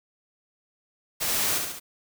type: noise with echo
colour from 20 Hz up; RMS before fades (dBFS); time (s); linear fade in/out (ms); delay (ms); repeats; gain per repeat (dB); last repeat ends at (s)
white; -27; 1.2-1.59; 20; 70; 3; -4; 1.8
effects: none

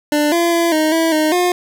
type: tone with pitch steps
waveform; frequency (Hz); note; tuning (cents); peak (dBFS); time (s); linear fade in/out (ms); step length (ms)
25% pulse; 296.7 / 340.9 / 338.2 / 311.2 / 326.8 / 309.4 / 357.1; D4 / F4 / E4 / D#4 / E4 / D#4 / F4; +18 / -42 / +44 / 0 / -15 / -10 / +39; -9; 0.12-1.52; 2; 200
effects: none

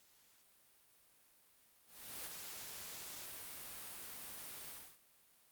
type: noise with ADSR envelope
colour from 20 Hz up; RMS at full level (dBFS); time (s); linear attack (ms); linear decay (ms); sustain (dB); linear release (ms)
white; -45; 1.86-4.99; 390; 36; -4; 290
effects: white hiss -69 dBFS RMS until 5.51 s + Opus 48 kbps

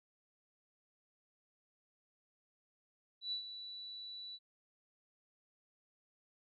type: tone with ADSR envelope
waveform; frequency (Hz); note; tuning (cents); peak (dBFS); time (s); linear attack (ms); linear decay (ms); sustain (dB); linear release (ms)
sine; 3951; B7; 0; -35; 3.21-4.39; 110; 100; -10; 45
effects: none

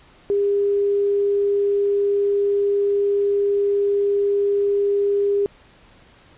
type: tone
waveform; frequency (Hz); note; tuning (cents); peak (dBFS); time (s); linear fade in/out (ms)
sine; 403.4; G4; +50; -16; 0.3-5.46; 0
effects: pink hiss -51 dBFS RMS until 6.37 s + resampled to 8000 Hz

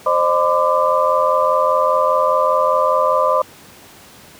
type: tone cluster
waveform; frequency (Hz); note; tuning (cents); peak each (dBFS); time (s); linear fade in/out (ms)
sine; 525 / 610 / 1013 / 1182; C5 / D#5 / B5 / D6; +6 / -34 / +44 / +11; -18; 0.06-3.42; 5
effects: pink hiss -42 dBFS RMS until 4.39 s + high-pass 100 Hz 12 dB/octave

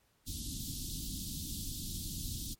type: band-stop noise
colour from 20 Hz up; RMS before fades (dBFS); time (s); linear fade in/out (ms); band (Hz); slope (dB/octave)
pink; -40; 0.26-2.55; 20; 300 to 3400; 48
effects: pink hiss -72 dBFS RMS until 2.59 s + MP3 64 kbps

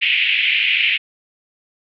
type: band-pass noise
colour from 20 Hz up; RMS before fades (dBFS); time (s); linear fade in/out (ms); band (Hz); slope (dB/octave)
pink; -17; 0.01-0.98; 20; 2200 to 3000; 48
effects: none

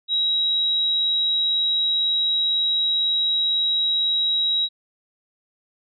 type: tone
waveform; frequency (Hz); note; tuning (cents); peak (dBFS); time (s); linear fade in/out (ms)
sine; 3846; B7; -47; -18; 0.08-4.69; 50
effects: none

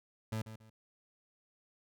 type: tone with echo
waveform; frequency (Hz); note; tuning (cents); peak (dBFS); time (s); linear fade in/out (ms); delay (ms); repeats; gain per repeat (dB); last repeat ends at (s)
30% pulse; 110; A2; 0; -32; 0.32-0.42; 5; 140; 2; -11; 0.7
effects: none

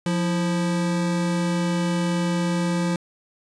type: tone pair together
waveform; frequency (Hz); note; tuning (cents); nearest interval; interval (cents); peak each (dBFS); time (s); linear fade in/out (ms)
square; 175.47 / 331.5; F3 / E4; +8 / +10; major seventh; 1102; -22 / -30; 0.06-2.96; 2
effects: resampled to 22050 Hz

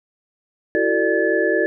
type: tone cluster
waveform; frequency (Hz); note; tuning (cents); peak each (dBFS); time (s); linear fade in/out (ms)
sine; 334.6 / 378.6 / 448.6 / 592 / 1725; E4 / F#4 / A4 / D5 / A6; +26 / +40 / +34 / +14 / -35; -22; 0.75-1.66; 0
effects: none

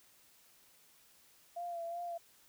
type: tone with vibrato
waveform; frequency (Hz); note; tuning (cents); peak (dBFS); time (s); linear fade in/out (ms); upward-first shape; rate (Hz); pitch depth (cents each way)
sine; 686; F5; -31; -38; 1.56-2.18; 10; sine; 2.7; 34
effects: white hiss -65 dBFS RMS until 2.48 s

